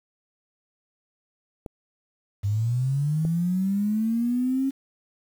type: clicks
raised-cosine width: 2 ms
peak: -21 dBFS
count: 2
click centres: 1.662 / 3.251 s
type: linear sweep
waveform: sine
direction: up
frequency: 98 to 273.1 Hz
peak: -21 dBFS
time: 2.43-4.71 s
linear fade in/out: 20 ms
effects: 8-bit